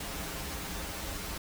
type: noise with comb filter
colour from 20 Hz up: pink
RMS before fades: -38 dBFS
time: 0-1.38 s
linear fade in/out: 5 ms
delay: 8.2 ms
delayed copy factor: -0.85
effects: none